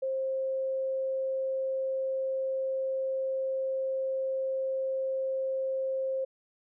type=tone; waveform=sine; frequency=530 Hz; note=C5; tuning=22 cents sharp; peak=-28 dBFS; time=0.02-6.25 s; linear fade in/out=10 ms; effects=none